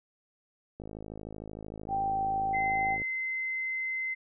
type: click train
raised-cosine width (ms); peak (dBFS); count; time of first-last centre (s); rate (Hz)
2; -28; 119; 0.8-3.018; 53.2
type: tone with pitch glide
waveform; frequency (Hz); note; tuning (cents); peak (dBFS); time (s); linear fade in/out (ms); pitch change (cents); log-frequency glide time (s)
sine; 784 to 778.1; G5 to G5; 0 to -13; -27; 1.88-2.98; 50; -13; 2.07-2.14
type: tone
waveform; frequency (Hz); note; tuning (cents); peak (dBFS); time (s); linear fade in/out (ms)
sine; 2063; C7; -25; -30; 2.53-4.15; 20
effects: none